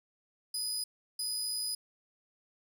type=tone bursts at uneven times; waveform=25% pulse; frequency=4978 Hz; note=D#8; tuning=in tune; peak=-28 dBFS; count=2; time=0.54-0.84 / 1.19-1.75 s; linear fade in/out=5 ms; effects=none